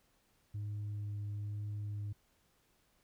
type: tone with vibrato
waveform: sine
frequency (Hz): 103.5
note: G#2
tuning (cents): -5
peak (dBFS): -35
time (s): 0.54-2.13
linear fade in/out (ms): 10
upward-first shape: sine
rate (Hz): 1.1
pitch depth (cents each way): 9
effects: tanh soft clip ceiling -36 dBFS + pink hiss -73 dBFS RMS until 3.03 s